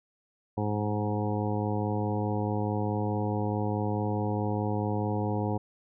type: harmonic tone with a mistuned harmonic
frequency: 104.7 Hz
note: G#2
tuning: 15 cents sharp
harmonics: 1 / 2 / 3 / 4 / 5 / 7 / 8 / 9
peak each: -30 / -33 / -35 / -36 / -37 / -38 / -39 / -40 dBFS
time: 0.57-5.58 s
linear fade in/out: 10 ms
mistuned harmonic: 1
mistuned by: +16 cents
effects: none